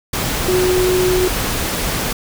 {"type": "tone in noise", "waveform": "sine", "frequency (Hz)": 366.4, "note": "F#4", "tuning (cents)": -17, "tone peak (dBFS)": -13, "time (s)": [0.48, 1.28], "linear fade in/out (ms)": 5, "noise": "pink", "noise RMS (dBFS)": -20, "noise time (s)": [0.13, 2.13], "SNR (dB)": 4, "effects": []}